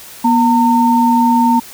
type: tone pair together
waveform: sine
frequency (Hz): 241.2 / 910.6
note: B3 / A#5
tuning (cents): -41 / -41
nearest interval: octave + major seventh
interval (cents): 2300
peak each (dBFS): -11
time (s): 0.24-1.6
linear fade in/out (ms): 10
effects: white hiss -35 dBFS RMS until 1.73 s